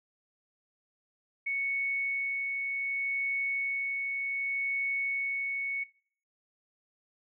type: tone with tremolo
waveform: sine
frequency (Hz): 2217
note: C#7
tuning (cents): 0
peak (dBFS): -28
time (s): 1.46-5.84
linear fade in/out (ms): 10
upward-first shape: sine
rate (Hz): 0.66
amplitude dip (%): 25
effects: noise-tail reverb RT60 0.5 s tail -21 dB re dry